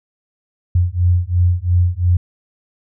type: beating tone pair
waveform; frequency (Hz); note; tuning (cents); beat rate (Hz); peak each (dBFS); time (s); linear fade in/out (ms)
sine; 87.31 / 90.21; F2 / F#2; 0 / -43; 2.9; -15; 0.75-2.17; 5
effects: none